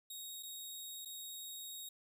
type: tone with dropouts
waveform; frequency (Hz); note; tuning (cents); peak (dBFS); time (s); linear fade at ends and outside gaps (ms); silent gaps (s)
15% pulse; 3763; A#7; +16; -38; 0.1-1.89; 5; 0.427-0.431 / 1.05-1.056
effects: none